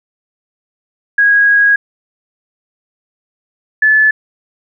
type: tone pair in turn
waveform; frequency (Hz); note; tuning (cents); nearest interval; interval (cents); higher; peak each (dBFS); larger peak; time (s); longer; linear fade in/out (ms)
sine; 1648 / 1731.8; G#6 / A6; -14 / -28; minor second; 86; second; -6; neither; 1.18-1.76 / 3.82-4.11; first; 5
effects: none